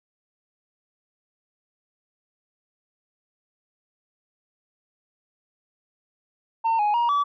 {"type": "tone with pitch steps", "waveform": "sine", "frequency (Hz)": [907, 834, 947, 1148], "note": ["A#5", "G#5", "A#5", "D6"], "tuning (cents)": [-48, 7, 27, -40], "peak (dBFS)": -16, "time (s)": [6.64, 7.24], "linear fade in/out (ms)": 20, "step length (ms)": 150, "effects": ["tanh soft clip ceiling -18 dBFS"]}